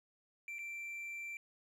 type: tone with dropouts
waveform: triangle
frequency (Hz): 2349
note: D7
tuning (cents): 0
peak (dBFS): -40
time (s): 0.48-1.37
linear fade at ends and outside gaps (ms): 1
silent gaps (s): 0.585-0.59
effects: none